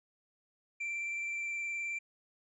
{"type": "tone with vibrato", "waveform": "triangle", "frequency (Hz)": 2349, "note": "D7", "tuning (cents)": 0, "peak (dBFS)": -33, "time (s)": [0.8, 1.99], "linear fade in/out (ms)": 10, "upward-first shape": "square", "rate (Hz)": 19, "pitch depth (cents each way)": 10, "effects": ["resampled to 24000 Hz"]}